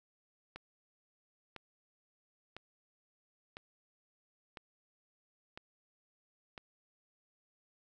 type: click train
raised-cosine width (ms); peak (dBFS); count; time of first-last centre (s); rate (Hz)
0.3; -29; 7; 0.56-6.578; 0.997
effects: none